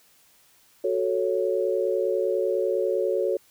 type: chord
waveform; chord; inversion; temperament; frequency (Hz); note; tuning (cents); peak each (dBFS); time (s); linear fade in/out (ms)
sine; F# minor; none; equal; 370 / 440 / 554.4; F#4 / A4 / C#5; 0 / 0 / 0; -26; 0.84-3.37; 5
effects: white hiss -59 dBFS RMS until 3.5 s

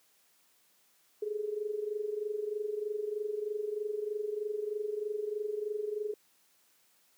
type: tone with amplitude modulation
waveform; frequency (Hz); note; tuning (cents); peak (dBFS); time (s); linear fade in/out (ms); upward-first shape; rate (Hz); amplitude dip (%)
sine; 420.9; G#4; +23; -29; 1.22-6.14; 5; sine; 23.2; 75
effects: white hiss -68 dBFS RMS until 7.17 s + high-pass 150 Hz 12 dB/octave

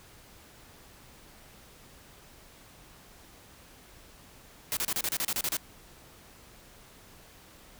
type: noise bursts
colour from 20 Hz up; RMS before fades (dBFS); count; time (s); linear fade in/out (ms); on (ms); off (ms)
white; -30; 11; 4.72-5.568; 0; 48; 32
effects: pink hiss -54 dBFS RMS until 7.79 s

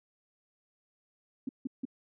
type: tone bursts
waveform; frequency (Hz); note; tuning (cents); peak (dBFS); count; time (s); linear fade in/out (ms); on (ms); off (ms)
sine; 261; C4; -4; -31; 3; 1.47-1.853; 5; 21; 160
effects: none

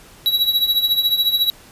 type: tone with tremolo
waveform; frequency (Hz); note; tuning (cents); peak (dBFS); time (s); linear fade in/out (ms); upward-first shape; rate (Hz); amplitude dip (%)
square; 3895; B7; -25; -12; 0.26-1.5; 0; triangle; 14; 80
effects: pink hiss -45 dBFS RMS until 1.71 s + resampled to 32000 Hz

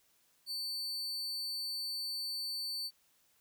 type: tone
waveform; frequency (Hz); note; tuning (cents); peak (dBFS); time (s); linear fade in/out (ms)
40% pulse; 4500; C#8; +25; -35; 0.46-2.91; 50
effects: white hiss -71 dBFS RMS until 3.4 s

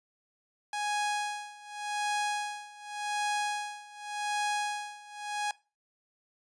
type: tone with tremolo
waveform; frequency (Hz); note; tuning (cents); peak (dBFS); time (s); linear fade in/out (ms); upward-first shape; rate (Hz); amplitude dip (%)
sawtooth; 830.6; G#5; 0; -24; 0.73-5.51; 2; sine; 0.87; 90
effects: noise-tail reverb RT60 0.3 s tail -20 dB re dry + resampled to 22050 Hz

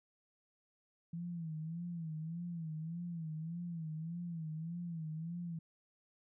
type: tone with vibrato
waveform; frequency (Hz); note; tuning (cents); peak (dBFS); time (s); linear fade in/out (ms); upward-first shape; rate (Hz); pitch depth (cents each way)
sine; 164.81; E3; 0; -39; 1.13-5.59; 5; sine; 1.7; 100
effects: none

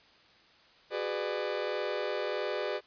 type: chord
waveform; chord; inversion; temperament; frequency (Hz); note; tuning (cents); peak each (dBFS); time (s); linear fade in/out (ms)
40% pulse; G# half-diminished seventh; third; just; 373.8 / 415.3 / 498.4 / 598; F#4 / G#4 / B4 / D5; +18 / 0 / +16 / +31; -38 / -36 / -36 / -35; 0.9-2.81; 50
effects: white hiss -60 dBFS RMS until 2.86 s + resampled to 11025 Hz

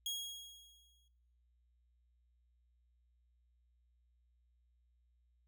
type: tone with exponential decay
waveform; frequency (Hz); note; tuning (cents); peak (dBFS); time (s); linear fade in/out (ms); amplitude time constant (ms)
sawtooth; 3295; G#7; -14; -33; 0.06-1.08; 2; 220
effects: noise-tail reverb RT60 0.9 s tail -19 dB re dry + added 60 Hz sine -70 dBFS peak until 5.47 s

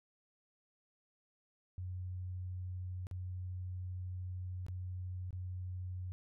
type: tone with dropouts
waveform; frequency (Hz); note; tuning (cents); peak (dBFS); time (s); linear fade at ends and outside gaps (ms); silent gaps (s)
sine; 91.3; F#2; -23; -39; 1.78-6.12; 0; 3.069-3.112 / 4.665-4.684 / 5.307-5.329
effects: none

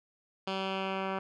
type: tone with low-pass filter sweep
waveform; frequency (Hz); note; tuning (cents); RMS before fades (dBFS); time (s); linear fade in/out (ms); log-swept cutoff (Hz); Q
10% pulse; 191.8; G3; -37; -34; 0.47-1.19; 5; 3800 to 1900; 2.1
effects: none

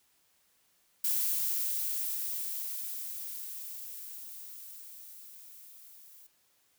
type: noise with level ramp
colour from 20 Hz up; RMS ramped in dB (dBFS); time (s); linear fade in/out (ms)
violet; -29 to -55; 1.04-6.27; 5
effects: white hiss -70 dBFS RMS until 6.78 s

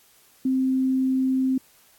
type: tone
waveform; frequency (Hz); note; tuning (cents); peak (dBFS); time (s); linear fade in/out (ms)
sine; 261.6; C4; 0; -19; 0.45-1.58; 5
effects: white hiss -57 dBFS RMS until 1.98 s + AAC 64 kbps

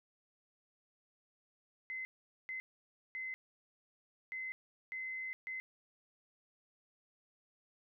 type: tone bursts at uneven times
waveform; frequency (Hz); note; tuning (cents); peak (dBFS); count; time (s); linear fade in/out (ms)
sine; 2052; C7; -34; -39; 6; 1.9-2.05 / 2.49-2.6 / 3.15-3.34 / 4.32-4.52 / 4.92-5.33 / 5.47-5.6; 0
effects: none

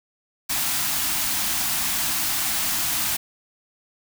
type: band-stop noise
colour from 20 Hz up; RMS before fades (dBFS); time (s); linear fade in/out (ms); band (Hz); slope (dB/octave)
white; -24; 0.49-3.17; 10; 350 to 630; 96
effects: none

